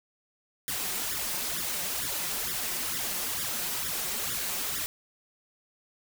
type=noise with flanger; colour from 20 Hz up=white; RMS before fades=-32 dBFS; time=0.68-4.86 s; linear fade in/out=0 ms; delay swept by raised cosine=0.56 to 5.66 ms; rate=2.2 Hz; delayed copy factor=+1; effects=none